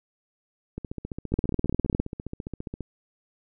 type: two click trains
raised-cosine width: 3 ms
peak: -10 / -20 dBFS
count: 14 / 31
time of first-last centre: 1.34-2 / 0.78-2.807 s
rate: 19.7 / 14.8 Hz
effects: none